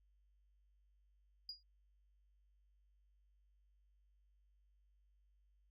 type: tone with exponential decay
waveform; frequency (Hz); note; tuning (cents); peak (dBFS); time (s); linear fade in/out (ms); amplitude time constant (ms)
sine; 4869; D#8; -38; -40; 1.49-1.63; 2; 30
effects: tanh soft clip ceiling -38 dBFS + added 50 Hz sine -70 dBFS peak until 5.7 s